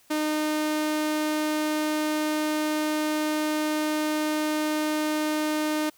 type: tone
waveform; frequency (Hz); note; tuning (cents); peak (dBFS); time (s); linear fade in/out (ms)
sawtooth; 306; D#4; -29; -20; 0.1-5.9; 10
effects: white hiss -59 dBFS RMS until 5.97 s